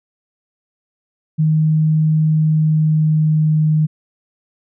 sine tone with pitch glide, 156.1 to 154.75 Hz, D#3 to D#3, +6 to -9 cents, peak -11 dBFS, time 1.38-3.87 s, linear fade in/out 20 ms, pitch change -15 cents, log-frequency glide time 2.25-3.68 s, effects none

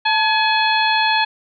harmonic tone with a mistuned harmonic, 846 Hz, G#5, 32 cents sharp, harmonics 1 / 2 / 3 / 4 / 5, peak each -17 / -20 / -22 / -23 / -24 dBFS, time 0.05-1.25 s, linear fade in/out 10 ms, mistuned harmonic 1, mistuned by +69 cents, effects none

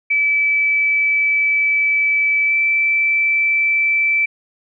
sine tone with pitch glide, 2305 to 2324 Hz, D7 to D7, -33 to -19 cents, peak -13 dBFS, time 0.1-4.26 s, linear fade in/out 10 ms, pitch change +14 cents, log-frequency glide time 2.46-2.53 s, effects none

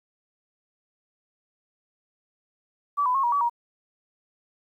sine tone with pitch steps, 1151 / 1001 / 1085 / 954 / 1142 / 948 Hz, D6 / B5 / C#6 / A#5 / D6 / A#5, -35 / +23 / -37 / +40 / -49 / +29 cents, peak -20 dBFS, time 2.97-3.498 s, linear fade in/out 20 ms, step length 88 ms, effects 10-bit

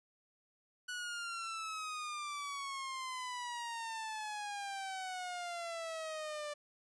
sawtooth exponential sweep, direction down, 1480 to 587.3 Hz, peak -36 dBFS, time 0.88-6.54 s, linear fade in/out 10 ms, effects resampled to 22050 Hz

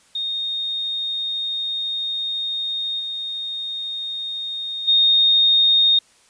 sine tone with level steps, 3694 Hz, A#7, 16 cents flat, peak -22 / -25 / -12 dBFS, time 0.15-5.99 s, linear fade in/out 5 ms, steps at 2.99 / 4.87 s, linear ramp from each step 20 ms, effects white hiss -55 dBFS RMS until 6.29 s + resampled to 22050 Hz

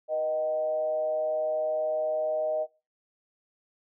sine tone with frequency modulation, 622.3 Hz, D#5, in tune, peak -25 dBFS, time 0.08-2.67 s, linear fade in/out 50 ms, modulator 142 Hz, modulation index 0.47, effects noise-tail reverb RT60 0.3 s tail -22 dB re dry

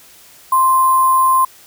sine tone with sample-and-hold, 1046.5 Hz, C6, in tune, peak -9 dBFS, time 0.52-1.45 s, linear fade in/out 5 ms, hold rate 11025 Hz, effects white hiss -44 dBFS RMS until 1.66 s

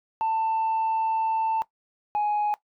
sine tone pair in turn, 890 / 835.2 Hz, A5 / G#5, +20 / +10 cents, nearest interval minor second, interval 110 cents, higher first, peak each -20 dBFS, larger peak neither, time 0.21-1.62 / 2.15-2.54 s, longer first, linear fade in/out 0 ms, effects noise-tail reverb RT60 0.1 s tail -19 dB re dry + tanh soft clip ceiling -20 dBFS

